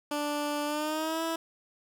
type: tone with pitch glide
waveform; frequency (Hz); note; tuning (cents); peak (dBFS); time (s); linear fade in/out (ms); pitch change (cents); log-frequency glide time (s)
15% pulse; 293.7 to 327.8; D4 to E4; 0 to -10; -23; 0.11-1.36; 5; +190; 0.65-1.23
effects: none